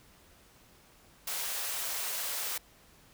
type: high-pass noise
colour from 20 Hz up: white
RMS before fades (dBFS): -35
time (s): 1.27-2.58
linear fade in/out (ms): 5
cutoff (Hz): 460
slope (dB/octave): 24
effects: pink hiss -60 dBFS RMS until 3.13 s